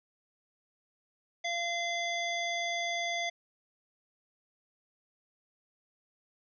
harmonic tone, 687 Hz, F5, 29 cents flat, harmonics 1 / 3 / 5 / 7 / 9, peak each -35 / -34 / -38 / -47 / -44 dBFS, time 1.44-3.3 s, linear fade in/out 10 ms, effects none

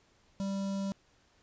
square tone with notch filter, 196 Hz, G3, in tune, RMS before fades -34 dBFS, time 0.4-0.92 s, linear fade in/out 0 ms, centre 2000 Hz, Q 0.62, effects pink hiss -67 dBFS RMS until 1.42 s + resampled to 16000 Hz

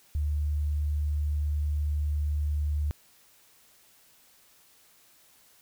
sine tone, 74.2 Hz, D2, 18 cents sharp, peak -25 dBFS, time 0.15-2.91 s, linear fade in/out 0 ms, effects white hiss -60 dBFS RMS until 5.61 s

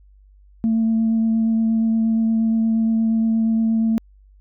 sine tone with vibrato, 224.3 Hz, A3, 34 cents sharp, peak -14 dBFS, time 0.64-3.98 s, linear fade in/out 0 ms, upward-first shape triangle, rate 8.5 Hz, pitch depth 13 cents each way, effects tanh soft clip ceiling -12 dBFS + added 49 Hz sine -47 dBFS peak until 4.4 s

